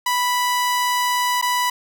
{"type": "tone with dropouts", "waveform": "sawtooth", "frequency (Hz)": 987, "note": "B5", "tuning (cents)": -1, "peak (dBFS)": -14, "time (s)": [0.06, 1.7], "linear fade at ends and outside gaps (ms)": 5, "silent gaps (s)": [1.415, 1.424], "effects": []}